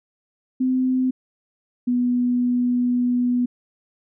sine tone pair in turn, 257.1 / 245.8 Hz, C4 / B3, -30 / -8 cents, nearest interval minor second, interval 78 cents, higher first, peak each -17 dBFS, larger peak neither, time 0.6-1.11 / 1.87-3.46 s, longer second, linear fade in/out 10 ms, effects none

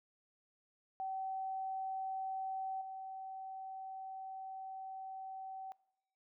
sine tone with level steps, 765 Hz, G5, 42 cents flat, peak -37 / -43 dBFS, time 1-5.72 s, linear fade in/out 0 ms, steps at 2.81 s, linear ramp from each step 5 ms, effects noise-tail reverb RT60 0.8 s tail -22 dB re dry

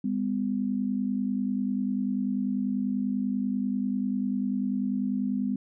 sine tone pair together, 202.2 / 252.4 Hz, G#3 / B3, -46 / +38 cents, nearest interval major third, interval 384 cents, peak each -28 dBFS, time 0.04-5.56 s, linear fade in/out 5 ms, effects none

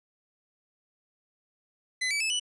sawtooth tone with pitch steps, 2025 / 2299 / 2611 / 2965 Hz, B6 / D7 / E7 / F#7, +43 / -37 / -17 / +3 cents, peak -23 dBFS, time 2.01-2.398 s, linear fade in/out 10 ms, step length 97 ms, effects resampled to 24000 Hz

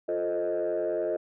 sine chord, F dominant seventh, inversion none, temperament equal, 349.2 / 440 / 523.3 / 622.3 Hz, F4 / A4 / C5 / Eb5, 0 / 0 / 0 / 0 cents, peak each -31 / -31 / -33 / -28 dBFS, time 0.08-1.17 s, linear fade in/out 10 ms, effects tanh soft clip ceiling -21 dBFS

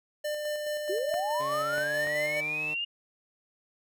square tone with tremolo, 598 Hz, D5, 31 cents sharp, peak -30 dBFS, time 0.24-2.41 s, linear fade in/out 10 ms, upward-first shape square, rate 4.7 Hz, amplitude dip 30%
sine linear sweep, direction up, 349.2 to 2862 Hz, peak -29 dBFS, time 0.89-2.85 s, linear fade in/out 10 ms
clicks, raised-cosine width 0.5 ms, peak -25 dBFS, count 3, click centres 1.141 / 1.781 / 2.071 s
10% pulse tone with pitch glide, 140 to 152.67 Hz, C#3 to D#3, +18 to -33 cents, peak -32 dBFS, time 1.39-2.75 s, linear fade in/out 20 ms, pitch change +149 cents, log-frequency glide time 1.57-2.37 s
effects none

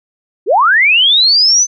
sine linear sweep, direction up, 320 to 6200 Hz, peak -6 dBFS, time 0.46-1.67 s, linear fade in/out 50 ms, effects none

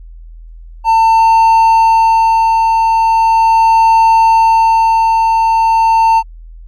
triangle tone with tremolo, 900 Hz, A5, 39 cents sharp, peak -3 dBFS, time 0.84-6.23 s, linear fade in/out 50 ms, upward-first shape sine, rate 0.39 Hz, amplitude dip 30%, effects added 41 Hz sine -30 dBFS peak until 6.67 s + Opus 48 kbps

